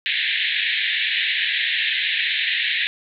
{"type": "band-pass noise", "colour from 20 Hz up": "pink", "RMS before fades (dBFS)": -22, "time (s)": [0.06, 2.87], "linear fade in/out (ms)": 0, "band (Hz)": [1700, 3900], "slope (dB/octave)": 96, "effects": []}